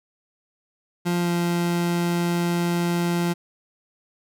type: tone with pitch glide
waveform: 30% pulse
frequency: 174.61 to 172.9 Hz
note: F3 to F3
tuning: 0 to -17 cents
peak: -18 dBFS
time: 1.05-3.34 s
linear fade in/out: 20 ms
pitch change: -17 cents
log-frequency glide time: 1.2-1.29 s
effects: none